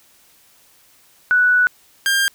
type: tone pair in turn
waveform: sine / sawtooth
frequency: 1479 / 1600.1 Hz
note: F#6 / G6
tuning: -1 / +35 cents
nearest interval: minor second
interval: 136 cents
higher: second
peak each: -11 dBFS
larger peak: neither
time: 1.31-1.67 / 2.06-2.28 s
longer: first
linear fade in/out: 0 ms
effects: white hiss -53 dBFS RMS until 2.34 s